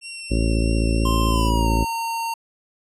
20% pulse tone with vibrato, 2724 Hz, F7, 44 cents flat, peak -27 dBFS, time 0.01-1.51 s, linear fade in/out 50 ms, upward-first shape triangle, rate 3.1 Hz, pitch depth 15 cents each way
harmonic tone, 55.7 Hz, A1, 22 cents sharp, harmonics 1 / 2 / 3 / 4 / 5 / 6 / 7 / 8 / 9 / 10, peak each -19 / -25 / -32 / -27 / -27 / -29 / -32 / -39 / -40 / -33 dBFS, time 0.3-1.85 s, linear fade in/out 20 ms
square tone with pitch glide, 1046.5 to 916.3 Hz, C6 to A#5, 0 to -30 cents, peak -24 dBFS, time 1.05-2.34 s, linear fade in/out 5 ms, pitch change -230 cents, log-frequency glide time 1.27-1.7 s
effects resampled to 32000 Hz

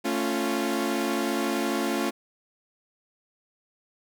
sawtooth chord, A augmented, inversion none, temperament equal with one note detuned, 222.4 / 277.2 / 349.2 Hz, A3 / C#4 / E#4, +19 / 0 / 0 cents, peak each -26 / -25 / -25 dBFS, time 0.04-2.11 s, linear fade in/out 20 ms, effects none

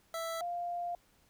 25% pulse / sine tone pair in turn, 660 / 698.8 Hz, E5 / F5, +2 / +1 cents, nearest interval minor second, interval 99 cents, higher second, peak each -32 / -34 dBFS, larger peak first, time 0.14-0.41 / 0.41-0.95 s, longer second, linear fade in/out 2 ms, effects pink hiss -68 dBFS RMS until 1.29 s

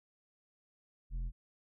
triangle tone with tanh clipping, 42.61 Hz, F1, 42 cents flat, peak -36 dBFS, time 1.1-1.32 s, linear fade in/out 50 ms, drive 12 dB, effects none

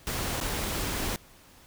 pink noise with dropouts, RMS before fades -31 dBFS, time 0.07-1.16 s, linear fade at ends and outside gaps 0 ms, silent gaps 0.402-0.412 s, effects pink hiss -55 dBFS RMS until 1.66 s

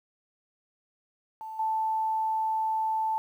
sine tone with level steps, 880 Hz, A5, in tune, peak -36 / -25 dBFS, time 1.41-3.18 s, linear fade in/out 0 ms, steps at 1.59 s, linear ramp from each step 5 ms, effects 10-bit

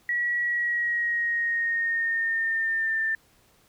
sine tone with pitch glide, 1925 to 1785.7 Hz, B6 to A6, -45 to +25 cents, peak -23 dBFS, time 0.09-3.15 s, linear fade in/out 2 ms, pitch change -130 cents, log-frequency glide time 0.41-3.03 s, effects pink hiss -61 dBFS RMS until 3.68 s

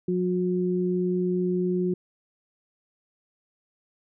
sine tone pair together, 180.53 / 361.8 Hz, F#3 / F#4, -42 / -39 cents, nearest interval octave, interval 1203 cents, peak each -25 dBFS, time 0.08-1.94 s, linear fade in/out 5 ms, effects none

